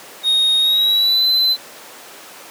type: tone with pitch glide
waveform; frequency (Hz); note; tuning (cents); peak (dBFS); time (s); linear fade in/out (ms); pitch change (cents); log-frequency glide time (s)
triangle; 3729 to 4043; A#7 to B7; 0 to +40; -11; 0.23-1.57; 50; +140; 0.59-1.27
effects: pink hiss -37 dBFS RMS until 2.5 s + high-pass 400 Hz 12 dB/octave